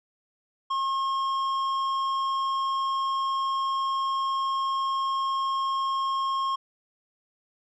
triangle tone with tanh clipping, 1077 Hz, C6, 50 cents sharp, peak -26 dBFS, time 0.7-6.56 s, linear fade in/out 10 ms, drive 13 dB, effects none

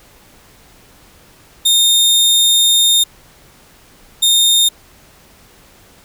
sawtooth tone bursts at uneven times, 3660 Hz, A#7, 32 cents flat, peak -6 dBFS, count 2, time 1.65-3.04 / 4.22-4.69 s, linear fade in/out 10 ms, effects pink hiss -46 dBFS RMS until 6.04 s

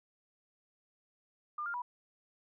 sine tone with pitch steps, 1202 / 1401 / 977 Hz, D6 / F6 / B5, +40 / +5 / -19 cents, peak -35 dBFS, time 1.58-1.82 s, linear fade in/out 5 ms, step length 80 ms, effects none

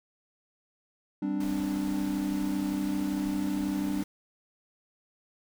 triangle chord, G suspended fourth, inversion none, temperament just, 196 / 261.3 / 294 Hz, G3 / C4 / D4, 0 / -2 / +2 cents, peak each -30 / -33 / -28 dBFS, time 1.22-4.03 s, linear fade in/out 5 ms
pink noise, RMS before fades -44 dBFS, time 1.4-4.04 s, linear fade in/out 5 ms
effects none

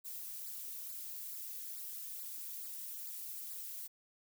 violet noise with flanger, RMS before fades -45 dBFS, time 0.04-3.88 s, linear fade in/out 20 ms, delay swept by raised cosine 0.32 to 4.42 ms, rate 2.3 Hz, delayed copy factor -0.9, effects none

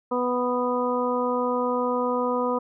harmonic tone, 247.5 Hz, B3, 4 cents sharp, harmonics 1 / 2 / 3 / 4 / 5, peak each -28 / -25 / -35 / -28 / -31 dBFS, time 0.11-2.59 s, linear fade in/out 10 ms, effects none

